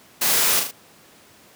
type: noise with echo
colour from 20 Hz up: white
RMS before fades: -20 dBFS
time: 0.21-0.6 s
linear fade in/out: 10 ms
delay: 38 ms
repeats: 3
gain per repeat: -5 dB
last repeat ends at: 0.714 s
effects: pink hiss -50 dBFS RMS until 1.55 s + high-pass 150 Hz 12 dB/octave